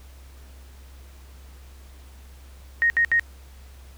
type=tone bursts; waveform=sine; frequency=1864.7 Hz; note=A#6; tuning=in tune; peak=-16 dBFS; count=3; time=2.82-3.196 s; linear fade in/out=0 ms; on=80 ms; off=68 ms; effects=added 66 Hz sine -43 dBFS peak until 3.97 s + pink hiss -54 dBFS RMS until 3.97 s